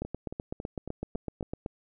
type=two click trains; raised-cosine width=2 ms; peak=-20 / -24 dBFS; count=14 / 6; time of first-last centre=0.02-1.661 / 0.05-1.427 s; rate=7.92 / 3.63 Hz; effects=none